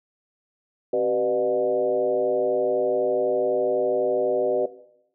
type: tone with frequency modulation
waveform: sine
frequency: 493.9 Hz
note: B4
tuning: in tune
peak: -19 dBFS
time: 0.93-4.66 s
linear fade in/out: 5 ms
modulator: 112 Hz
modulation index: 1.2
effects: noise-tail reverb RT60 0.8 s tail -17 dB re dry